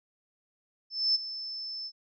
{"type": "tone with ADSR envelope", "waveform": "sine", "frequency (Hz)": 5274, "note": "E8", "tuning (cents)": 0, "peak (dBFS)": -21, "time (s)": [0.9, 1.92], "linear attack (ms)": 250, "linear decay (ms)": 19, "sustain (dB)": -14, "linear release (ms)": 59, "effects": []}